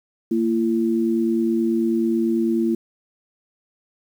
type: tone pair together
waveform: sine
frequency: 228.9 / 338.1 Hz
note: A#3 / E4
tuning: -31 / +44 cents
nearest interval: perfect fifth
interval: 675 cents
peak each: -20 dBFS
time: 0.31-2.75 s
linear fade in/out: 5 ms
effects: 8-bit